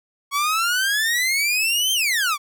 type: exponential two-way sweep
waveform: sawtooth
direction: up then down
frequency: 1108.7 to 3178 to 1108.7 Hz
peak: -15 dBFS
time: 0.31-2.38 s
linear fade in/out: 50 ms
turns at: 1.93 s
effects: none